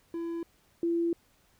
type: tone pair in turn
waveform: triangle / sine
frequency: 335.7 / 338.2 Hz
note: E4 / E4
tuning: +32 / +44 cents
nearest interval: unison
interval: 12 cents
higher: second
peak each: -30 / -25 dBFS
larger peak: second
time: 0.14-0.43 / 0.83-1.13 s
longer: second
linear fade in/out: 2 ms
effects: pink hiss -66 dBFS RMS until 1.59 s